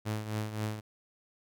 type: tone with tremolo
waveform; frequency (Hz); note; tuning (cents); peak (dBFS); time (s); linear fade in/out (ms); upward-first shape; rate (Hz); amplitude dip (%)
sawtooth; 107.5; A2; -40; -26; 0.05-0.81; 20; triangle; 3.8; 70
effects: none